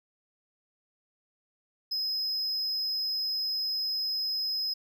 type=tone; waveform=triangle; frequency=5090 Hz; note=D#8; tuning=39 cents sharp; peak=-27 dBFS; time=1.91-4.74 s; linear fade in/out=10 ms; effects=none